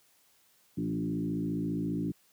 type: tone with frequency modulation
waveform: sine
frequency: 233.1 Hz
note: A#3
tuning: in tune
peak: -29 dBFS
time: 0.77-2.12 s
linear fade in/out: 10 ms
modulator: 54.8 Hz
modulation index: 1.8
effects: white hiss -66 dBFS RMS until 2.32 s + high-pass 60 Hz 12 dB/octave